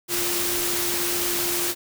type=tone in noise; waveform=sine; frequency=349.2 Hz; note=F4; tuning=in tune; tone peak=-30 dBFS; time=0.08-1.75 s; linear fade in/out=50 ms; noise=white; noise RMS=-25 dBFS; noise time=0.08-1.75 s; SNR=-8 dB; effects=none